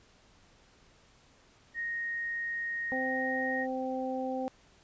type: tone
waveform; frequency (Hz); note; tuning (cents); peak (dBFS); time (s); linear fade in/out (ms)
sine; 1864.7; A#6; 0; -32; 1.74-3.67; 50
type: harmonic tone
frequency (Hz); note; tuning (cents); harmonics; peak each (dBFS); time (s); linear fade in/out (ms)
259.7; C4; -13; 1 / 2 / 3; -35 / -35 / -37; 2.92-4.48; 0
effects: pink hiss -62 dBFS RMS until 4.83 s + resampled to 16000 Hz